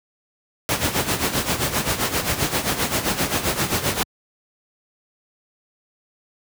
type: noise with tremolo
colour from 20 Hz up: pink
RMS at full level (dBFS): -19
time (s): 0.69-4.03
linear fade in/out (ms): 0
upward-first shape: sine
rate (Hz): 7.6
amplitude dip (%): 70
effects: high-pass 80 Hz 12 dB/octave